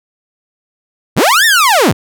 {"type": "linear two-way sweep", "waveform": "sawtooth", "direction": "up then down", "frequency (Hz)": [51.91, 1864.7, 51.91], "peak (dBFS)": -3, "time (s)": [1.16, 1.93], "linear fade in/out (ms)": 20, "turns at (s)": 1.45, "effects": []}